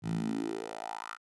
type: tone with high-pass filter sweep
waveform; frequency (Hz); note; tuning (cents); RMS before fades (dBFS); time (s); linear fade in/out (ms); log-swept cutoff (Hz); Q
10% pulse; 55; A1; 0; -36; 0.02-1.18; 50; 130 to 1400; 4.8
effects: resampled to 24000 Hz